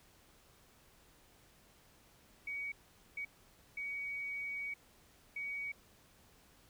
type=tone bursts at uneven times; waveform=sine; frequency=2254 Hz; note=C#7; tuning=28 cents sharp; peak=-38 dBFS; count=4; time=2.47-2.72 / 3.17-3.25 / 3.77-4.74 / 5.36-5.72 s; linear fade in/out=5 ms; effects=pink hiss -65 dBFS RMS until 6.69 s